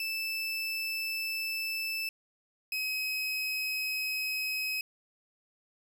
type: tone pair in turn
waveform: 30% pulse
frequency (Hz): 2637 / 2550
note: E7 / D#7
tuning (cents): 0 / +42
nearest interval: minor second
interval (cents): 58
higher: first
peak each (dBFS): -29 / -28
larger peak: second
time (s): 0-2.09 / 2.72-4.81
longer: neither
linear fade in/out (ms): 2
effects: 10-bit